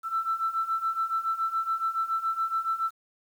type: beating tone pair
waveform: sine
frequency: 1327 / 1334.1 Hz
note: E6 / E6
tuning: +11 / +20 cents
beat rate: 7.1 Hz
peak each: -30 / -27 dBFS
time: 0.03-2.91 s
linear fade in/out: 50 ms
effects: tanh soft clip ceiling -18 dBFS + 9-bit